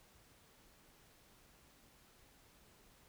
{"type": "silence", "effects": ["pink hiss -66 dBFS RMS until 3.08 s"]}